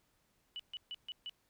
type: tone bursts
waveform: sine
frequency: 2960 Hz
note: F#7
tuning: in tune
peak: -40 dBFS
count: 5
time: 0.56-1.295 s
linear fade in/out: 0 ms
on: 35 ms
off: 140 ms
effects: pink hiss -75 dBFS RMS until 1.49 s